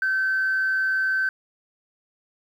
sine tone with frequency modulation, 1540 Hz, G6, 31 cents flat, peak -19 dBFS, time 0.02-1.29 s, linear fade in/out 2 ms, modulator 146 Hz, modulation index 0.22, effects tanh soft clip ceiling -16 dBFS + 9-bit

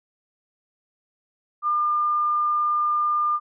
sine tone, 1203 Hz, D6, 41 cents sharp, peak -19 dBFS, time 1.62-3.4 s, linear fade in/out 50 ms, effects none

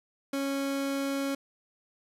30% pulse tone, 275.7 Hz, C#4, 9 cents flat, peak -26 dBFS, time 0.33-1.35 s, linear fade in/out 5 ms, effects resampled to 32000 Hz + 11-bit

